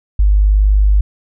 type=tone; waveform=sine; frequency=50.6 Hz; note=G#1; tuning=44 cents flat; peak=-7 dBFS; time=0.19-1.01 s; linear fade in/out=5 ms; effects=none